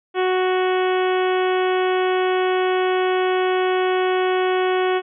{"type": "harmonic tone", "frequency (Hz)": 370, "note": "F#4", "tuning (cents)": 0, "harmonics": [1, 2, 3, 4, 5, 6, 7, 8, 9], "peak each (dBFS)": [-18, -24, -28, -30, -32, -34, -35, -36, -37], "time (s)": [0.14, 5.02], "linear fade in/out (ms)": 50, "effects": []}